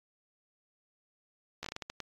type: slowing click train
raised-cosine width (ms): 0.2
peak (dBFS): -21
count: 9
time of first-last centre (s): 1.63-2.003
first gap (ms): 14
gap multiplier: 1.33
effects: AAC 32 kbps